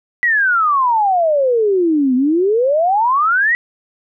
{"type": "exponential two-way sweep", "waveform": "sine", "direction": "down then up", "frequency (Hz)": [1975.5, 246.6, 1975.5], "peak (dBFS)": -11, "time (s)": [0.23, 3.55], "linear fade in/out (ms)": 0, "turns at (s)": 2.15, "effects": []}